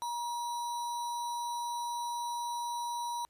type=tone with sample-and-hold; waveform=sine; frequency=952 Hz; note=A#5; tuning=36 cents sharp; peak=-33 dBFS; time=0.02-3.25 s; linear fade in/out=0 ms; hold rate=4900 Hz; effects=pink hiss -75 dBFS RMS until 3.29 s + resampled to 32000 Hz